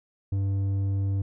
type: tone with low-pass filter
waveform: square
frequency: 98 Hz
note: G2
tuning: in tune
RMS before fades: -26 dBFS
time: 0.32-1.22 s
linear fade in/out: 5 ms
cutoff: 240 Hz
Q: 0.56
effects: none